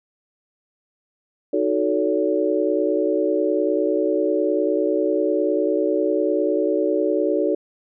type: chord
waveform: sine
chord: D# half-diminished seventh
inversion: none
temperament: equal with one note detuned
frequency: 311.1 / 370 / 440 / 568 Hz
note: D#4 / F#4 / A4 / C#5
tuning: 0 / 0 / 0 / +42 cents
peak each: -23 dBFS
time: 1.53-7.55 s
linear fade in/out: 5 ms
effects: none